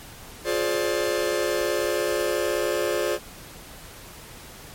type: chord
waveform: 45% pulse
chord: D half-diminished seventh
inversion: first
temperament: just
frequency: 352.4 / 422.9 / 528.6 / 587.3 Hz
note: F4 / Ab4 / C5 / D5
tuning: +16 / +31 / +18 / 0 cents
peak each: -28 dBFS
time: 0.44-3.19 s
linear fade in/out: 50 ms
effects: pink hiss -43 dBFS RMS until 4.74 s + MP3 64 kbps